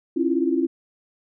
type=tone cluster; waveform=sine; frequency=269.9 / 327 / 345.7 Hz; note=C#4 / E4 / F4; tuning=-46 / -14 / -18 cents; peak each=-23 dBFS; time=0.16-0.67 s; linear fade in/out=10 ms; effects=none